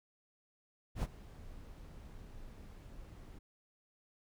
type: noise with ADSR envelope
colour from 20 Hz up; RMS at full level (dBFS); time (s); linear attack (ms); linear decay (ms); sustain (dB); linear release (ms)
brown; -32; 0.95-3.39; 79; 37; -19; 10
effects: none